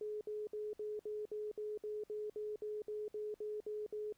sine tone bursts, 423.4 Hz, G#4, 33 cents sharp, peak -39 dBFS, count 16, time 0.01-4.125 s, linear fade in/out 2 ms, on 200 ms, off 61 ms, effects pink hiss -74 dBFS RMS until 4.17 s

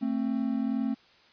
triangle tone pair together, 223.2 / 265.4 Hz, A3 / C4, +25 / +25 cents, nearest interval minor third, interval 300 cents, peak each -27 dBFS, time 0.01-0.95 s, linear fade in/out 20 ms, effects white hiss -59 dBFS RMS until 1.32 s + resampled to 11025 Hz

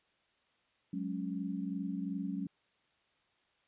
sine chord, F# suspended second, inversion none, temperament equal, 185 / 207.7 / 277.2 Hz, F#3 / G#3 / C#4, 0 / 0 / 0 cents, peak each -38 / -40 / -39 dBFS, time 0.93-2.47 s, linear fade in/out 5 ms, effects white hiss -73 dBFS RMS until 3.67 s + resampled to 8000 Hz

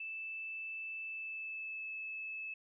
sine tone with pitch glide, 2637 to 2608 Hz, E7 to E7, 0 to -19 cents, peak -40 dBFS, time 0-2.54 s, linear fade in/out 5 ms, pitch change -19 cents, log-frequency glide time 1.04-1.9 s, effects none

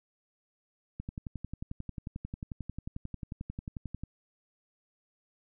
click train, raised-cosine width 5 ms, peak -25 dBFS, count 35, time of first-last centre 1-4.036 s, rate 11.2 Hz, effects none

